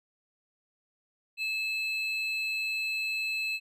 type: tone pair together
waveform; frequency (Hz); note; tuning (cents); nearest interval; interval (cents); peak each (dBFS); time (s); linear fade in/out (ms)
triangle; 2610 / 4101; E7 / C8; -18 / -36; minor sixth; 782; -28 / -37; 1.37-3.6; 50
effects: resampled to 32000 Hz